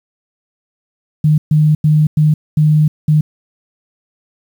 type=tone bursts at uneven times; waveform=sine; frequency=152.8 Hz; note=D#3; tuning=31 cents flat; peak=-7 dBFS; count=6; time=1.24-1.38 / 1.51-1.75 / 1.84-2.07 / 2.17-2.34 / 2.57-2.88 / 3.08-3.21 s; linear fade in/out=5 ms; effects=7-bit